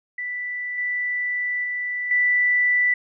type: tone with level steps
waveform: sine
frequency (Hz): 1975.5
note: B6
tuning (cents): 0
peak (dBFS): -26 / -22 / -24 / -16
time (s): 0.18-2.94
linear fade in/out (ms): 5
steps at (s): 0.78 / 1.64 / 2.11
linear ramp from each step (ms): 2
effects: none